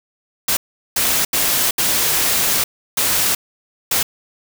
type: noise bursts at uneven times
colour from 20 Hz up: white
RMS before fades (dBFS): -17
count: 6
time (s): 0.48-0.57 / 0.96-1.25 / 1.33-1.71 / 1.78-2.64 / 2.97-3.35 / 3.91-4.03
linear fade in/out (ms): 5
effects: none